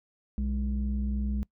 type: tone pair together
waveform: sine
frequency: 61.74 / 207.7 Hz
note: B1 / G#3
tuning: 0 / 0 cents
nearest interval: octave + major sixth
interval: 2100 cents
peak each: -27 / -31 dBFS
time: 0.38-1.43 s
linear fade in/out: 0 ms
effects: noise-tail reverb RT60 0.1 s tail -24 dB re dry + tanh soft clip ceiling -21 dBFS